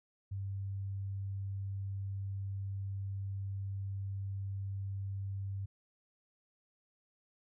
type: tone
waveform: sine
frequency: 98 Hz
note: G2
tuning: in tune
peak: -36 dBFS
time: 0.31-5.66 s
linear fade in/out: 10 ms
effects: none